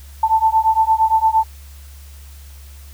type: beating tone pair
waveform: sine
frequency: 881 / 889.7 Hz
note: A5 / A5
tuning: +2 / +19 cents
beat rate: 8.7 Hz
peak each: -15 dBFS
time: 0.23-1.44 s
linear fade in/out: 5 ms
effects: added 70 Hz sine -36 dBFS peak until 2.93 s + white hiss -47 dBFS RMS until 2.93 s